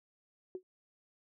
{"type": "tone with exponential decay", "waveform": "sine", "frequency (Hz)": 370, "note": "F#4", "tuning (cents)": 0, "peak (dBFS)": -34, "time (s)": [0.55, 0.63], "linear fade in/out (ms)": 1, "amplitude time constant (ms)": 16, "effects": []}